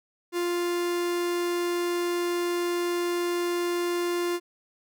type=tone; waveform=45% pulse; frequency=349.5 Hz; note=F4; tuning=1 cent sharp; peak=-25 dBFS; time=0.32-4.4 s; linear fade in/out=50 ms; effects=none